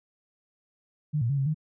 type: tone with pitch steps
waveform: sine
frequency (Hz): 150.2 / 116.7 / 140.6 / 135.6 / 154.5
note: D3 / A#2 / C#3 / C#3 / D#3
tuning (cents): +39 / +2 / +25 / -38 / -12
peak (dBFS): -23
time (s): 1.13-1.545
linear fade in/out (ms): 20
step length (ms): 83
effects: none